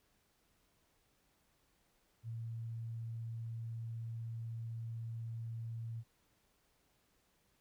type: tone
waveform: sine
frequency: 114.5 Hz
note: A#2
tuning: 31 cents flat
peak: -40 dBFS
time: 2.23-6.04 s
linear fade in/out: 50 ms
effects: pink hiss -75 dBFS RMS until 7.6 s